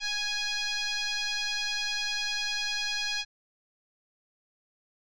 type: tone with frequency modulation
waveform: sine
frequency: 835 Hz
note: G#5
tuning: 9 cents sharp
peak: -27 dBFS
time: 0-3.25 s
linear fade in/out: 50 ms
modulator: 830 Hz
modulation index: 5.6
effects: tanh soft clip ceiling -24 dBFS